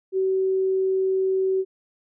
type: tone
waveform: sine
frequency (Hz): 380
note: F#4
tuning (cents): +46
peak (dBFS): -19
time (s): 0.12-1.65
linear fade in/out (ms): 50
effects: none